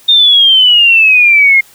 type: exponential sweep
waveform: sine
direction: down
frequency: 3675 to 2126 Hz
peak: -3 dBFS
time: 0.08-1.61 s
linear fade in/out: 10 ms
effects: white hiss -42 dBFS RMS until 1.74 s